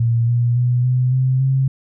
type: tone with pitch steps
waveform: sine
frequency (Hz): 116.54 / 119.75 / 123.04 / 126.43 / 129.91 / 133.48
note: A#2 / A#2 / B2 / B2 / C3 / C3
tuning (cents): 0 / +47 / -6 / +41 / -12 / +35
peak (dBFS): -13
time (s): 0-1.68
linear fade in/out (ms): 5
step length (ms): 280
effects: none